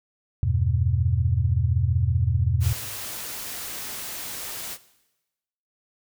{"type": "chord", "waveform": "sine", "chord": "E minor", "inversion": "none", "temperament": "equal", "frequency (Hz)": [82.41, 98, 123.47], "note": ["E2", "G2", "B2"], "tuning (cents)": [0, 0, 0], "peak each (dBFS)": -24, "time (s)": [0.43, 2.73], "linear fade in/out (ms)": 0}
{"type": "noise", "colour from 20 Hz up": "white", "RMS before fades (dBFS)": -34, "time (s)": [2.6, 4.78], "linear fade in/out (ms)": 50}
{"effects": ["noise-tail reverb RT60 1.0 s tail -17 dB re dry"]}